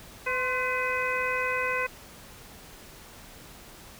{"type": "harmonic tone with a mistuned harmonic", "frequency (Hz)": 505, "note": "B4", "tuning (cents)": 39, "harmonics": [1, 2, 3, 4, 5], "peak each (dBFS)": [-32, -32, -32, -32, -32], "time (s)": [0.26, 1.87], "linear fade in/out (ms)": 10, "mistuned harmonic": 2, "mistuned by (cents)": 54, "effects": ["pink hiss -48 dBFS RMS until 3.99 s"]}